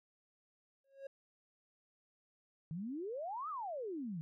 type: tone with exponential growth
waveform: triangle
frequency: 546 Hz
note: C#5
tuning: 26 cents flat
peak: -39 dBFS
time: 0.84-1.07 s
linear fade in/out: 5 ms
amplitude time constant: 50 ms
type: exponential two-way sweep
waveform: sine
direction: up then down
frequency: 151.1 to 1315 to 151.1 Hz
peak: -39 dBFS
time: 2.71-4.21 s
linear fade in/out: 0 ms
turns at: 3.49 s
effects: none